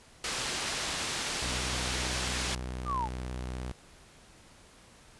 white low-pass noise, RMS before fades -34 dBFS, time 0.24-2.55 s, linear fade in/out 2 ms, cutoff 5800 Hz, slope 12 dB/octave
sawtooth tone with vibrato, 62.6 Hz, B1, 24 cents sharp, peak -31 dBFS, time 1.42-3.72 s, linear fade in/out 0 ms, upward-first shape sine, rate 17 Hz, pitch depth 39 cents each way
sine linear sweep, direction down, 1244.5 to 812 Hz, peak -29 dBFS, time 2.85-3.09 s, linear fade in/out 50 ms
effects pink hiss -56 dBFS RMS until 5.19 s + resampled to 24000 Hz

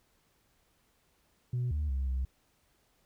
sine tone with pitch steps, 123.6 / 74.7 / 66.7 / 64.7 Hz, B2 / D2 / C2 / C2, +2 / +30 / +34 / -19 cents, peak -27 dBFS, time 1.53-2.25 s, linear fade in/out 5 ms, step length 180 ms, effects tanh soft clip ceiling -27 dBFS + pink hiss -71 dBFS RMS until 3.05 s

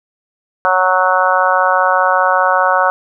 harmonic tone, 185 Hz, F#3, in tune, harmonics 3 / 4 / 5 / 6 / 7 / 8, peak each -17 / -17 / -17 / -17 / -17 / -17 dBFS, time 0.65-2.9 s, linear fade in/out 0 ms, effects none

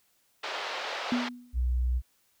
pink band-pass noise, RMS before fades -35 dBFS, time 0.43-1.29 s, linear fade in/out 10 ms, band 530 to 4500 Hz, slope 24 dB/octave
sine tone with exponential decay, 245 Hz, B3, 14 cents flat, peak -22 dBFS, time 1.12-1.58 s, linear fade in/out 2 ms, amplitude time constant 100 ms
sine tone, 61.74 Hz, B1, in tune, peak -24 dBFS, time 1.53-2.02 s, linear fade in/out 50 ms
effects white hiss -69 dBFS RMS until 2.4 s

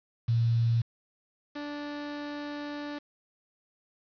sine / sawtooth tone pair in turn, 116 / 292.3 Hz, A#2 / D4, -8 / -8 cents, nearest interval octave + major third, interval 1600 cents, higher second, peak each -22 / -31 dBFS, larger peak first, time 0.28-0.82 / 1.55-2.99 s, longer second, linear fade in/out 10 ms, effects resampled to 11025 Hz + 8-bit

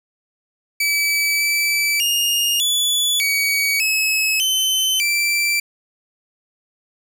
sawtooth tone with pitch steps, 2298 / 2314 / 2837 / 3441 / 2259 / 2577 / 3061 / 2342 Hz, D7 / D7 / F7 / A7 / C#7 / E7 / G7 / D7, -38 / -26 / +27 / -39 / +32 / -40 / -42 / -5 cents, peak -13 dBFS, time 0.8-5.6 s, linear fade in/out 5 ms, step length 600 ms, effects none

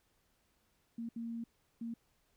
sine tone bursts at uneven times, 231.2 Hz, A#3, 14 cents flat, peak -38 dBFS, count 3, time 0.98-1.09 / 1.16-1.44 / 1.81-1.94 s, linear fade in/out 5 ms, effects pink hiss -75 dBFS RMS until 2.36 s

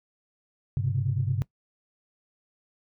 sine tone cluster, 99.8 / 127.5 / 136.8 Hz, G2 / C3 / C#3, +32 / -44 / -23 cents, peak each -28 dBFS, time 0.77-1.42 s, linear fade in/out 0 ms, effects noise-tail reverb RT60 0.1 s tail -21 dB re dry + tanh soft clip ceiling -14 dBFS

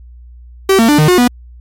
45% pulse tone with pitch steps, 385.6 / 227.9 / 295.5 / 152.7 / 361.2 / 244.7 Hz, G4 / A#3 / D4 / D#3 / F#4 / B3, -28 / -39 / +11 / -32 / -42 / -16 cents, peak -6 dBFS, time 0.69-1.278 s, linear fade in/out 5 ms, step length 98 ms, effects added 60 Hz sine -33 dBFS peak until 1.6 s + MP3 64 kbps

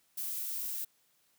violet noise, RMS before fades -37 dBFS, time 0.17-0.85 s, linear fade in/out 10 ms, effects white hiss -71 dBFS RMS until 1.38 s + high-pass 60 Hz 12 dB/octave

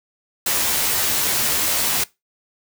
white noise with comb filter, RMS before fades -20 dBFS, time 0.46-2.04 s, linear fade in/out 5 ms, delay 13 ms, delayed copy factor +0.65, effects noise-tail reverb RT60 0.2 s tail -21 dB re dry

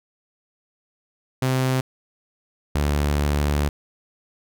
sawtooth tone pair in turn, 130 / 72.96 Hz, C3 / D2, -11 / -11 cents, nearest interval minor seventh, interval 1000 cents, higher first, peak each -15 dBFS, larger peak neither, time 1.42-1.81 / 2.75-3.69 s, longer second, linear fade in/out 5 ms, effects none

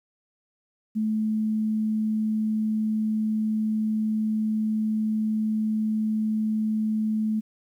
sine tone, 216.8 Hz, A3, 25 cents flat, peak -22 dBFS, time 0.95-7.41 s, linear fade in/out 20 ms, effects 10-bit

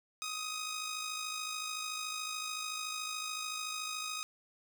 10% pulse tone with amplitude modulation, 1254 Hz, D#6, 13 cents sharp, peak -27 dBFS, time 0.22-4.23 s, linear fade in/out 0 ms, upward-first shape sine, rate 53.7 Hz, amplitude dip 45%, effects none

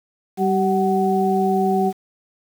sine tone cluster, 193.5 / 385.4 / 748 Hz, G3 / G4 / F#5, -22 / -29 / +19 cents, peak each -20 dBFS, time 0.37-1.93 s, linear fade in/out 50 ms, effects 7-bit

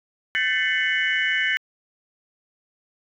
sine tone cluster, 1535 / 1768 / 2034 / 2199 / 2968 Hz, G6 / A6 / C7 / C#7 / F#7, -37 / +8 / -50 / -14 / +5 cents, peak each -27 / -23 / -26 / -26 / -28 dBFS, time 0.35-1.57 s, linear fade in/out 0 ms, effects tanh soft clip ceiling -11 dBFS

